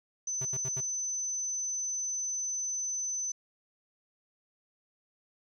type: tone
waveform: sine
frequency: 6080 Hz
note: F#8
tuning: 46 cents sharp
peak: -31 dBFS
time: 0.27-3.32 s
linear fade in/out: 5 ms
type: tone bursts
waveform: square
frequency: 130.3 Hz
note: C3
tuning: 7 cents flat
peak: -38 dBFS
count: 4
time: 0.41-0.806 s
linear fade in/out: 5 ms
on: 42 ms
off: 76 ms
effects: none